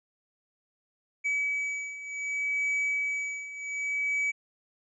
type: beating tone pair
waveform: triangle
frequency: 2282 / 2282.66 Hz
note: C#7 / D7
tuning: +50 / -50 cents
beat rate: 0.66 Hz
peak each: -32 / -28 dBFS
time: 1.24-4.32 s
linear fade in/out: 20 ms
effects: resampled to 22050 Hz